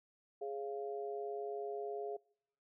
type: harmonic tone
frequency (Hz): 138.59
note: C#3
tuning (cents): 0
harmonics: 3 / 4 / 5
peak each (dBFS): -40 / -50 / -44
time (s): 0.41-2.17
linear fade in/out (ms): 10
effects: noise-tail reverb RT60 0.7 s tail -26 dB re dry